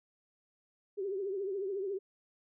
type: tone with vibrato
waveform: sine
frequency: 390.8 Hz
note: G4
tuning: 5 cents flat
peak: -33 dBFS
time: 0.97-1.99 s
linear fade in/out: 20 ms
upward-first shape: triangle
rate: 14 Hz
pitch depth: 110 cents each way
effects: none